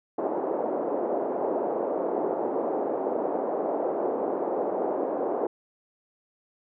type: band-pass noise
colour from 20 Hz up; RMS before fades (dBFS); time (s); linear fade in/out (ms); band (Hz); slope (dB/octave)
pink; -28; 0.18-5.47; 5; 330 to 760; 24
effects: none